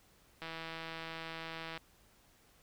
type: click train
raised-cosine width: 0.3 ms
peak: -27 dBFS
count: 222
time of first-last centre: 0.42-1.776 s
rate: 163 Hz
effects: pink hiss -66 dBFS RMS until 2.62 s